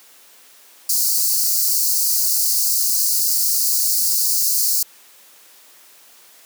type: high-pass noise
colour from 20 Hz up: white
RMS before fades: -18 dBFS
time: 0.89-4.83 s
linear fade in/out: 5 ms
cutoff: 4300 Hz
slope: 96 dB/octave
effects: white hiss -48 dBFS RMS until 6.45 s + high-pass 300 Hz 12 dB/octave